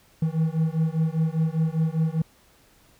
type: beating tone pair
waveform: triangle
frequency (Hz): 157.9 / 162.9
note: D#3 / E3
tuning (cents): +26 / -20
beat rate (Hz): 5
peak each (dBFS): -22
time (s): 0.22-2.22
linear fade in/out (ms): 5
effects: pink hiss -58 dBFS RMS until 2.99 s